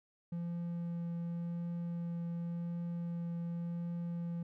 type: tone with vibrato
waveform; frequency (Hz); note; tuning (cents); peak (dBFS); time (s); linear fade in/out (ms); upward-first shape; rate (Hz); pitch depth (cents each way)
triangle; 170.9; F3; -37; -34; 0.32-4.43; 5; triangle; 0.9; 9
effects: none